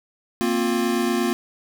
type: chord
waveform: square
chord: Bb suspended second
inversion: none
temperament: equal with one note detuned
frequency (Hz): 233.1 / 261.6 / 353.3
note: Bb3 / C4 / F4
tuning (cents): 0 / 0 / +20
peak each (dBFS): -24 / -27 / -24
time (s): 0.41-1.33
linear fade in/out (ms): 0
effects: none